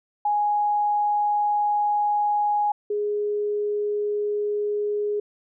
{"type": "tone pair in turn", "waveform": "sine", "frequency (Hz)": [830.6, 415.3], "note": ["G#5", "G#4"], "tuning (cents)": [0, 0], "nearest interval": "octave", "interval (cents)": 1200, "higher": "first", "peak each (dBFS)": [-19, -22], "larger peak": "first", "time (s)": [[0.25, 2.72], [2.9, 5.2]], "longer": "first", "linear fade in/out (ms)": 5, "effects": []}